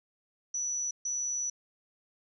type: tone bursts at uneven times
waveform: sine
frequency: 5920 Hz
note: F#8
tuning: in tune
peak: -30 dBFS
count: 2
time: 0.54-0.91 / 1.05-1.5 s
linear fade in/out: 5 ms
effects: none